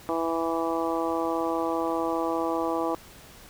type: harmonic tone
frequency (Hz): 165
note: E3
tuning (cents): +2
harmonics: 2 / 3 / 4 / 5 / 6 / 7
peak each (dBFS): -29 / -31 / -32 / -33 / -34 / -34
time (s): 0.09-2.95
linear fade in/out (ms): 0
effects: pink hiss -49 dBFS RMS until 3.49 s